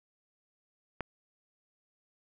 click, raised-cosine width 0.5 ms, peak -19 dBFS, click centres 1.007 s, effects none

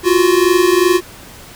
square tone pair together, 346.8 / 369.5 Hz, F4 / F#4, -12 / -2 cents, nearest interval minor second, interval 110 cents, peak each -13 dBFS, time 0.03-1.01 s, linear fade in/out 50 ms, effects pink hiss -37 dBFS RMS until 1.55 s

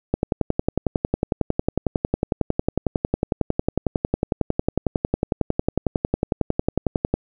click train, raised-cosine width 2 ms, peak -5 dBFS, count 78, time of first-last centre 0.14-7.14 s, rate 11 Hz, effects none

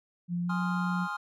sine tone with pitch glide, 174.5 to 179.3 Hz, F3 to F3, -1 to +46 cents, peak -28 dBFS, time 0.28-1.08 s, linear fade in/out 50 ms, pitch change +47 cents, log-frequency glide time 0.44-0.53 s
triangle chord, F minor seventh, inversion first, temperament equal, 830.6 / 1046.5 / 1244.5 / 1396.9 Hz, Ab5 / C6 / Eb6 / F6, 0 / 0 / 0 / 0 cents, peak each -37 / -36 / -37 / -34 dBFS, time 0.49-1.17 s, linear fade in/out 10 ms
effects none

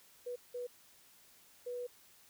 sine tone bursts at uneven times, 489.9 Hz, B4, 14 cents flat, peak -38 dBFS, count 3, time 0.26-0.36 / 0.54-0.67 / 1.66-1.87 s, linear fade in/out 10 ms, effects white hiss -63 dBFS RMS until 2.29 s

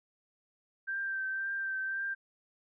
sine tone with vibrato, 1568 Hz, G6, in tune, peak -32 dBFS, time 0.87-2.15 s, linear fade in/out 20 ms, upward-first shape triangle, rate 1.9 Hz, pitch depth 26 cents each way, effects none

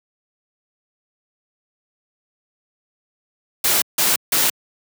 white noise bursts, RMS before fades -17 dBFS, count 3, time 3.64-4.5 s, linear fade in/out 5 ms, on 180 ms, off 160 ms, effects high-pass 150 Hz 12 dB/octave

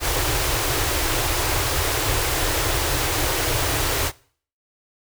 pink band-stop noise, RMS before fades -22 dBFS, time 0-4.12 s, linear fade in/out 50 ms, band 140 to 280 Hz, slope 96 dB/octave, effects noise-tail reverb RT60 0.5 s tail -22 dB re dry

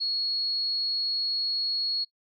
sine tone, 4332 Hz, C#8, 41 cents flat, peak -25 dBFS, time 0-2.05 s, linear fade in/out 20 ms, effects noise-tail reverb RT60 0.1 s tail -23 dB re dry + AAC 32 kbps

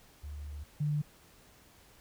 sine tone pair in turn, 73.42 / 148.55 Hz, D2 / D3, 0 / +20 cents, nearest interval octave, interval 1220 cents, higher second, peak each -39 / -28 dBFS, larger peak second, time 0.23-0.64 / 0.8-1.02 s, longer first, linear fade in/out 10 ms, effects pink hiss -60 dBFS RMS until 2 s

